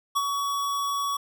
square tone with ADSR envelope, 1127 Hz, C#6, 28 cents sharp, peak -21 dBFS, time 0.15-1.17 s, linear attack 18 ms, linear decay 42 ms, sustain -5 dB, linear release 6 ms, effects none

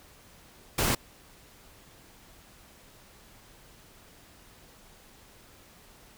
pink noise, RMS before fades -26 dBFS, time 0.78-0.95 s, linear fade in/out 5 ms, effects pink hiss -55 dBFS RMS until 6.17 s

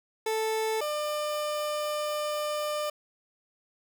30% pulse tone pair in turn, 440 / 598.7 Hz, A4 / D5, 0 / +33 cents, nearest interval perfect fourth, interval 533 cents, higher second, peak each -24 / -26 dBFS, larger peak first, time 0.26-0.81 / 0.81-2.9 s, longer second, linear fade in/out 5 ms, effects none

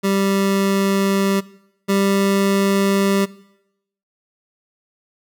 25% pulse tone pair in turn, 196 / 196.99 Hz, G3 / G3, 0 / +9 cents, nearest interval unison, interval 9 cents, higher second, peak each -12 / -11 dBFS, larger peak second, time 0.03-1.41 / 1.88-3.26 s, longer neither, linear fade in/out 20 ms, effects noise-tail reverb RT60 0.8 s tail -20 dB re dry

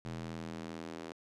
square tone with high-pass filter sweep, 41.2 Hz, E1, in tune, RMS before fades -43 dBFS, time 0.05-1.12 s, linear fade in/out 0 ms, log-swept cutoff 130 to 330 Hz, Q 1.4, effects low-pass 7000 Hz 12 dB/octave

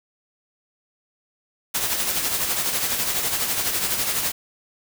white noise with tremolo, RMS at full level -22 dBFS, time 1.74-4.32 s, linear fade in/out 10 ms, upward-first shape sine, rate 12 Hz, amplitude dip 45%, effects none

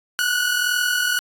sawtooth tone pair together, 1453.3 / 1495 Hz, F#6 / F#6, -31 / +17 cents, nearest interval unison, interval 48 cents, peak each -17 / -19 dBFS, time 0.19-1.19 s, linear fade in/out 0 ms, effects AAC 64 kbps

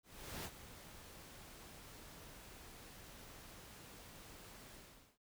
pink noise with ADSR envelope, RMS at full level -45 dBFS, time 0.03-5.18 s, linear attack 420 ms, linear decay 47 ms, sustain -11 dB, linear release 440 ms, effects none

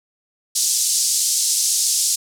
pink band-pass noise, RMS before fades -19 dBFS, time 0.55-2.16 s, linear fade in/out 10 ms, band 5200 to 10000 Hz, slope 24 dB/octave, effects none

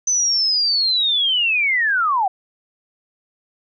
sine linear sweep, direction down, 6140 to 727 Hz, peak -15 dBFS, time 0.07-2.28 s, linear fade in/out 5 ms, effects none

